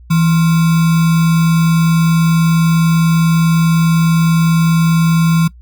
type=tone with sample-and-hold; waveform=sine; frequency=164.81 Hz; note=E3; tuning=in tune; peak=-8 dBFS; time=0.1-5.48 s; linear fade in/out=10 ms; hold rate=1225 Hz; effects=noise-tail reverb RT60 0.1 s tail -20 dB re dry + added 60 Hz sine -36 dBFS peak until 5.61 s